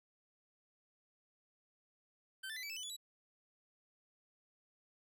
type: tone with pitch steps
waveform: 25% pulse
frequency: 1545 / 1764.5 / 2015 / 2302 / 2629 / 3002 / 3429 / 3916 Hz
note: G6 / A6 / B6 / D7 / E7 / F#7 / A7 / B7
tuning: -26 / +4 / +34 / -35 / -5 / +24 / -45 / -15 cents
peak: -39 dBFS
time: 2.43-2.966 s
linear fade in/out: 10 ms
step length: 67 ms
effects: none